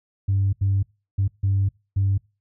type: tone bursts at uneven times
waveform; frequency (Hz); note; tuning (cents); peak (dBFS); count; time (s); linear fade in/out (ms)
sine; 98; G2; 0; -16; 5; 0.28-0.53 / 0.61-0.83 / 1.18-1.28 / 1.43-1.69 / 1.96-2.18; 10
effects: noise-tail reverb RT60 0.3 s tail -25 dB re dry + tanh soft clip ceiling -14 dBFS